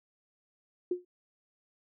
sine tone with exponential decay, 358.1 Hz, F4, 43 cents sharp, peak -24 dBFS, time 0.91-1.05 s, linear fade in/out 5 ms, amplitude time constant 29 ms, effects none

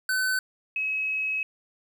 square / sine tone pair in turn, 1517 / 2562 Hz, F#6 / E7, +43 / -50 cents, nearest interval major sixth, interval 907 cents, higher second, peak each -24 / -25 dBFS, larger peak first, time 0.09-0.39 / 0.76-1.43 s, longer second, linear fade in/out 2 ms, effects 10-bit

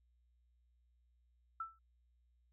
sine tone with exponential decay, 1328 Hz, E6, 12 cents sharp, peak -36 dBFS, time 1.6-1.79 s, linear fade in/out 5 ms, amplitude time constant 41 ms, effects added 60 Hz sine -70 dBFS peak until 2.52 s

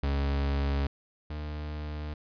40% pulse tone pair in turn, 69.9 / 75.22 Hz, C#2 / D2, +15 / +42 cents, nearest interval minor second, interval 127 cents, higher second, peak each -25 / -33 dBFS, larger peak first, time 0.03-0.87 / 1.3-2.14 s, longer neither, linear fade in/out 5 ms, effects resampled to 11025 Hz

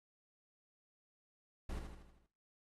brown noise with echo, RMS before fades -42 dBFS, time 1.69-1.79 s, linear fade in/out 5 ms, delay 79 ms, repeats 6, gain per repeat -5 dB, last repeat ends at 2.264 s, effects noise-tail reverb RT60 0.5 s tail -18 dB re dry + AAC 32 kbps

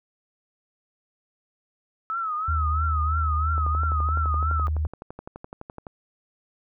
sine tone with vibrato, 1292 Hz, E6, 35 cents flat, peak -25 dBFS, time 2.1-4.67 s, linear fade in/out 0 ms, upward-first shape triangle, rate 3 Hz, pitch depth 120 cents each way
sine tone with pitch glide, 77.6 to 77.02 Hz, D#2 to D#2, -4 to -17 cents, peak -22 dBFS, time 2.48-4.87 s, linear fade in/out 5 ms, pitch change -13 cents, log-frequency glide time 3.49-4.55 s
click train, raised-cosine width 1 ms, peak -23 dBFS, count 28, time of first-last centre 3.58-5.868 s, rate 11.8 Hz
effects none

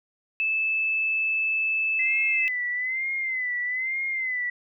sine tone, 2622 Hz, E7, 10 cents flat, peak -22 dBFS, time 0.4-2.48 s, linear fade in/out 0 ms
sine tone with vibrato, 2044 Hz, C7, 41 cents flat, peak -25 dBFS, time 1.99-4.5 s, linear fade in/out 5 ms, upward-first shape sine, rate 1.1 Hz, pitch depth 77 cents each way
effects none

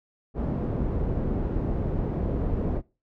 pink low-pass noise, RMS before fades -27 dBFS, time 0.34-2.82 s, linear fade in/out 50 ms, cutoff 440 Hz, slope 12 dB/octave, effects noise-tail reverb RT60 0.3 s tail -22 dB re dry

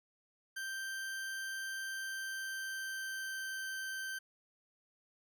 40% pulse tone with pitch glide, 1568 to 1555.4 Hz, G6 to G6, 0 to -14 cents, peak -38 dBFS, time 0.56-4.19 s, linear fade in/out 10 ms, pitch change -14 cents, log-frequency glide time 1.84-3.68 s, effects none

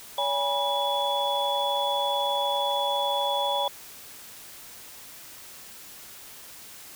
sine tone cluster, 567 / 819 / 971 / 3407 Hz, C#5 / G#5 / B5 / G#7, +39 / -24 / -30 / +44 cents, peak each -29 dBFS, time 0.18-3.68 s, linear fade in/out 2 ms, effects white hiss -45 dBFS RMS until 6.95 s

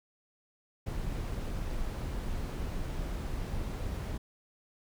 brown noise, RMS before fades -35 dBFS, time 0.86-4.18 s, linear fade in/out 10 ms, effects none

